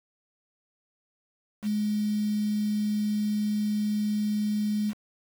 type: tone with quantisation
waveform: sine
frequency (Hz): 210.1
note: G#3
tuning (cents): +20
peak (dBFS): -24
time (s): 1.62-4.94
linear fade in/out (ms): 50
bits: 7
effects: none